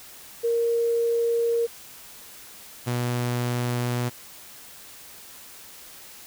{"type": "tone pair in turn", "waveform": ["sine", "sawtooth"], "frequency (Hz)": [466.2, 121.92], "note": ["A#4", "B2"], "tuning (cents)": [0, -22], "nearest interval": "octave + major seventh", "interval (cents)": 2322, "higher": "first", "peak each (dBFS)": -20, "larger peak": "neither", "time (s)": [[0.43, 1.67], [2.86, 4.1]], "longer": "neither", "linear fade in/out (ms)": 20, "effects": ["white hiss -45 dBFS RMS until 6.26 s"]}